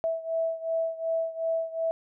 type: beating tone pair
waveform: sine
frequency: 654 / 656.7 Hz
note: E5 / E5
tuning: -14 / -7 cents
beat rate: 2.7 Hz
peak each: -28 / -31 dBFS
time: 0.04-1.91 s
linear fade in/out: 0 ms
effects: none